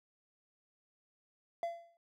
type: tone with exponential decay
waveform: triangle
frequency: 680 Hz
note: F5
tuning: 46 cents flat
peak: -29 dBFS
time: 1.63-1.97 s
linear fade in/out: 1 ms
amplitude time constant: 72 ms
effects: none